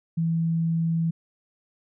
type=tone; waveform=sine; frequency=164.81 Hz; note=E3; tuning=in tune; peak=-21 dBFS; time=0.17-1.11 s; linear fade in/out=10 ms; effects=none